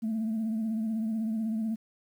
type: tone with vibrato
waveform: sine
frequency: 221.3 Hz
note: A3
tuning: 10 cents sharp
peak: -26 dBFS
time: 0.02-1.76 s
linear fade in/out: 20 ms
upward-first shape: triangle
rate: 16 Hz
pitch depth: 60 cents each way
effects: tanh soft clip ceiling -25 dBFS + 10-bit